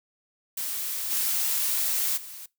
blue noise with level steps, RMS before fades -31 / -26 / -41 dBFS, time 0.57-2.46 s, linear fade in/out 5 ms, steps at 1.1 / 2.16 s, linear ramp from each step 20 ms, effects noise-tail reverb RT60 0.2 s tail -22 dB re dry

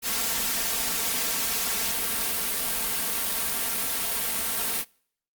white noise with comb filter, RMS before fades -27 dBFS, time 0.02-4.85 s, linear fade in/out 50 ms, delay 4.4 ms, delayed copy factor +0.7, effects noise-tail reverb RT60 0.6 s tail -26 dB re dry + Opus 48 kbps

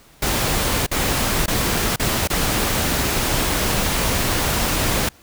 pink noise with dropouts, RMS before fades -20 dBFS, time 0.22-5.09 s, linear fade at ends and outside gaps 5 ms, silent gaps 0.865-0.913 / 1.461-1.479 / 1.961-1.996 / 2.275-2.3 s, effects pink hiss -50 dBFS RMS until 5.22 s

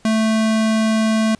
square tone, 220.1 Hz, A3, 1 cent sharp, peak -15 dBFS, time 0.05-1.35 s, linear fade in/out 2 ms, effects pink hiss -53 dBFS RMS until 1.39 s + resampled to 22050 Hz

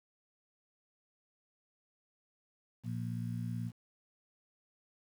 harmonic tone, 58.5 Hz, A#1, 7 cents sharp, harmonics 2 / 3 / 4, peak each -37 / -41 / -43 dBFS, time 2.83-3.72 s, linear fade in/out 50 ms, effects 10-bit

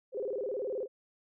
sine tone with vibrato, 457.7 Hz, A#4, 32 cents flat, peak -32 dBFS, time 0.12-0.88 s, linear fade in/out 50 ms, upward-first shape square, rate 19 Hz, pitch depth 210 cents each way, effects none

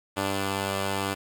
5% pulse tone pair together, 98 / 293.1 Hz, G2 / D4, 0 / -3 cents, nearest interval octave + perfect fifth, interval 1897 cents, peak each -16 / -22 dBFS, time 0.16-1.15 s, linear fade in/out 20 ms, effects none

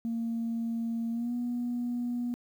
sine tone with pitch glide, 230.1 to 242.1 Hz, A#3 to B3, -22 to -34 cents, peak -28 dBFS, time 0.05-2.34 s, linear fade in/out 0 ms, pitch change +88 cents, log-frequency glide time 1.11-1.33 s, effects tanh soft clip ceiling -26 dBFS + 10-bit

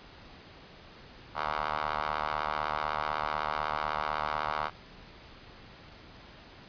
10% pulse ring-modulated tone, 76 Hz, D#2, 40 cents flat, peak -19 dBFS, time 1.34-4.71 s, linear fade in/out 50 ms, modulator 1030 Hz, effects pink hiss -51 dBFS RMS until 6.68 s + resampled to 11025 Hz

